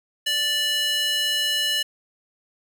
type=tone with high-pass filter; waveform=square; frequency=587.3 Hz; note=D5; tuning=in tune; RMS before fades=-23 dBFS; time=0.26-1.83 s; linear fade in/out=10 ms; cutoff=2600 Hz; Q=3.1; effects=none